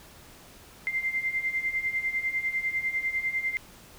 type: beating tone pair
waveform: sine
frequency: 2084 / 2094 Hz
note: C7 / C7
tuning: -7 / +1 cents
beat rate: 10 Hz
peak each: -32 / -28 dBFS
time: 0.87-3.57 s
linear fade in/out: 0 ms
effects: pink hiss -51 dBFS RMS until 3.98 s